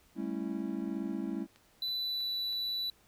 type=chord; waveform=triangle; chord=A dominant seventh; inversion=third; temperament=just; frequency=198 / 220 / 275 / 330 Hz; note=G3 / A3 / C#4 / E4; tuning=+18 / 0 / -14 / +2 cents; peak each=-37 dBFS; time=0.15-1.47 s; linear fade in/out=50 ms
type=click train; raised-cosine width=0.2 ms; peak=-39 dBFS; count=4; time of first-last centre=1.56-2.528 s; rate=3.1 Hz
type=tone with pitch glide; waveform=triangle; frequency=3987 to 3959 Hz; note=B7 to B7; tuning=+16 to +3 cents; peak=-31 dBFS; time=1.82-2.9 s; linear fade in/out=2 ms; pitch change=-13 cents; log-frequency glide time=1.97-2.32 s
effects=pink hiss -65 dBFS RMS until 3.07 s